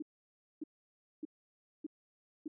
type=tone bursts; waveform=sine; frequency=307.5 Hz; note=D#4; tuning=20 cents flat; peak=-37 dBFS; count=5; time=0-2.48 s; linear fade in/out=5 ms; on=24 ms; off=590 ms; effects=none